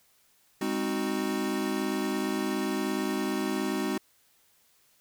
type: chord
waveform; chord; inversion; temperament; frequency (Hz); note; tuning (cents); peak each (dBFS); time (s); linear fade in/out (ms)
square; Ab dominant seventh; none; equal with one note detuned; 204.4 / 261.6 / 311.1 / 370; Ab3 / C4 / Eb4 / Gb4; -27 / 0 / 0 / 0; -34; 0.61-3.98; 5
effects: white hiss -65 dBFS RMS until 5 s